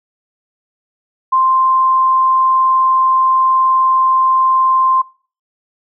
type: tone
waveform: sine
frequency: 1046.5 Hz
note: C6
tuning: in tune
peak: -9 dBFS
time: 1.32-5.02 s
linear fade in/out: 10 ms
effects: noise-tail reverb RT60 0.4 s tail -21 dB re dry